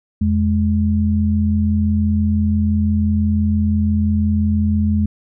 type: tone pair together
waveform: sine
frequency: 84.5 / 210.4 Hz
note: E2 / G#3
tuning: +43 / +23 cents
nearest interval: octave + major third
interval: 1580 cents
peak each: -16 dBFS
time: 0.21-5.06 s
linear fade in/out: 5 ms
effects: none